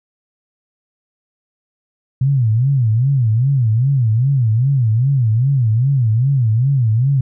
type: tone with vibrato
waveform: sine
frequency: 123.47 Hz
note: B2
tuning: in tune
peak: -11 dBFS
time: 2.21-7.21 s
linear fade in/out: 5 ms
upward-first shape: sine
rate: 2.5 Hz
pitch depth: 230 cents each way
effects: none